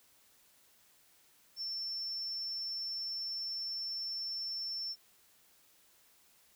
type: tone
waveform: sine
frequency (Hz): 5390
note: E8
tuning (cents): +38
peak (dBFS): -36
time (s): 1.56-4.96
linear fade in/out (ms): 50
effects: white hiss -66 dBFS RMS until 6.55 s